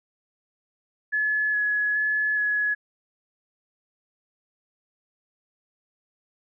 sine tone with vibrato, 1700 Hz, G#6, 40 cents sharp, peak -21 dBFS, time 1.12-2.75 s, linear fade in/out 20 ms, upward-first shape square, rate 1.2 Hz, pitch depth 11 cents each way, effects none

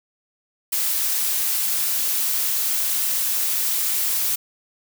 blue noise, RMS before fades -22 dBFS, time 0.72-4.36 s, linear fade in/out 10 ms, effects none

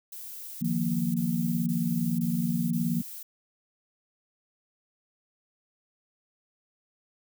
violet noise bursts, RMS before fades -41 dBFS, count 6, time 0.12-3.23 s, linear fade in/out 5 ms, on 500 ms, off 22 ms
sine chord, Eb suspended second, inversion none, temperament equal, 155.56 / 174.61 / 233.1 Hz, Eb3 / F3 / Bb3, 0 / 0 / 0 cents, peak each -33 / -28 / -28 dBFS, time 0.61-3.02 s, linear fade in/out 10 ms
effects none

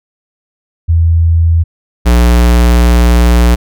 sine / square tone pair in turn, 83 / 59.7 Hz, E2 / A#1, +12 / +42 cents, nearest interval tritone, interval 570 cents, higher first, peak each -5 dBFS, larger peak neither, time 0.88-1.64 / 2.05-3.56 s, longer second, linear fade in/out 20 ms, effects none

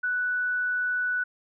sine tone, 1483 Hz, F#6, 4 cents sharp, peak -24 dBFS, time 0.03-1.24 s, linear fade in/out 10 ms, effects none

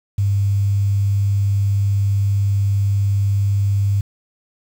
sine tone with quantisation, 99.9 Hz, G2, 33 cents sharp, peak -14 dBFS, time 0.18-4.01 s, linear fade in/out 5 ms, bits 7, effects none

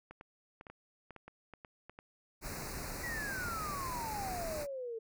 clicks, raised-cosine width 0.5 ms, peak -34 dBFS, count 12, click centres 0.11 / 0.211 / 0.611 / 0.668 / 0.7 / 1.107 / 1.163 / 1.28 / 1.537 / 1.648 / 1.896 / 1.989 s
pink band-stop noise, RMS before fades -42 dBFS, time 2.41-4.67 s, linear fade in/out 50 ms, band 2600 to 4000 Hz, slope 96 dB/octave
sine exponential sweep, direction down, 1975.5 to 441.5 Hz, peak -38 dBFS, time 3.03-4.99 s, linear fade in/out 10 ms
effects none

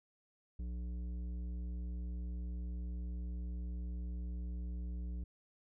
triangle tone with tanh clipping, 60 Hz, B1, 49 cents flat, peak -40 dBFS, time 0.59-5.24 s, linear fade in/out 5 ms, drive 15 dB, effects none

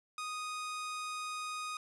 sawtooth tone, 1243 Hz, D#6, 2 cents flat, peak -34 dBFS, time 0.18-1.77 s, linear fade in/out 2 ms, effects resampled to 24000 Hz + 12-bit

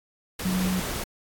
sine tone in noise, 185 Hz, F#3, in tune, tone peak -23 dBFS, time 0.45-0.8 s, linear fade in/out 5 ms, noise pink, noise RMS -32 dBFS, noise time 0.39-1.04 s, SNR +6 dB, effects AAC 64 kbps

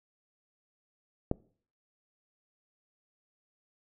click, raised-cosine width 2 ms, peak -14 dBFS, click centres 1.314 s, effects noise-tail reverb RT60 0.5 s tail -23 dB re dry

